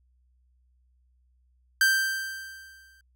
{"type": "tone with exponential decay", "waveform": "45% pulse", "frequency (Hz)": 1568, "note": "G6", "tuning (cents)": 0, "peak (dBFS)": -17, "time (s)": [1.81, 3.01], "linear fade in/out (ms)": 2, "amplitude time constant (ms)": 260, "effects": ["added 62 Hz sine -62 dBFS peak until 3.15 s"]}